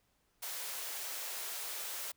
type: high-pass noise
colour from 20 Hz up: white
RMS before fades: -41 dBFS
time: 0.42-2.12 s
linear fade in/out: 10 ms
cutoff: 420 Hz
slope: 24 dB/octave
effects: pink hiss -75 dBFS RMS until 2.16 s